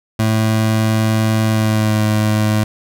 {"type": "tone with pitch glide", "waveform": "25% pulse", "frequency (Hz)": [110, 107.3], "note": ["A2", "A2"], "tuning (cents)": [0, -43], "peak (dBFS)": -9, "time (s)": [0.19, 2.64], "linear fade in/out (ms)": 5, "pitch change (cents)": -43, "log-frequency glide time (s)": [1.47, 2.03], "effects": []}